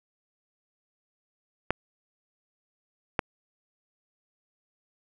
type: clicks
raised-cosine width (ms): 0.5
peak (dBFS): -8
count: 2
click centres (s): 1.706 / 3.192
effects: none